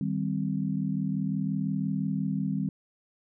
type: chord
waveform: sine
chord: C minor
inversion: first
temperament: equal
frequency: 155.56 / 196 / 261.6 Hz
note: Eb3 / G3 / C4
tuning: 0 / 0 / 0 cents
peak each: -31 / -29 / -33 dBFS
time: 0.01-2.69 s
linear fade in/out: 2 ms
effects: none